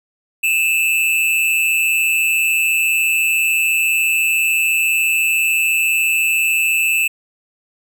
square tone with amplitude modulation, 2637 Hz, E7, in tune, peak -11 dBFS, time 0.43-7.08 s, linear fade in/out 10 ms, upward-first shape sine, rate 160 Hz, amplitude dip 75%, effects none

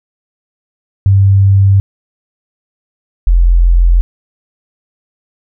sine tone pair in turn, 98 / 43.19 Hz, G2 / F1, 0 / -18 cents, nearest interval octave + major second, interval 1418 cents, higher first, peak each -4 dBFS, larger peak neither, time 1.06-1.8 / 3.27-4.01 s, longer neither, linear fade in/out 0 ms, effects none

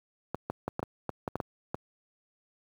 clicks, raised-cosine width 1 ms, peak -17 dBFS, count 10, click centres 0.346 / 0.5 / 0.68 / 0.794 / 0.829 / 1.093 / 1.278 / 1.356 / 1.402 / 1.745 s, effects high-pass 80 Hz 12 dB/octave + 9-bit

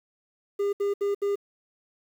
triangle tone bursts, 403.4 Hz, G4, 50 cents sharp, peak -21 dBFS, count 4, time 0.59-1.357 s, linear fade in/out 10 ms, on 140 ms, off 69 ms, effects 9-bit

